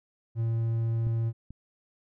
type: tone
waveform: triangle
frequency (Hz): 114.3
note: A#2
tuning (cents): -34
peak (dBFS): -23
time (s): 0.35-1.33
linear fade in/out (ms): 50
type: clicks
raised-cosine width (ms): 5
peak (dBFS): -25 / -31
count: 2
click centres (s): 1.069 / 1.506
effects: none